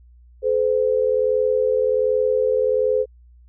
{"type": "tone pair together", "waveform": "sine", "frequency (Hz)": [430, 511.3], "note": ["A4", "C5"], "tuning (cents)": [-40, -40], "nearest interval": "minor third", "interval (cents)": 300, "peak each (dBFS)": [-20, -18], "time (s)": [0.42, 3.06], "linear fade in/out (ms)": 50, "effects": ["added 60 Hz sine -46 dBFS peak until 3.48 s"]}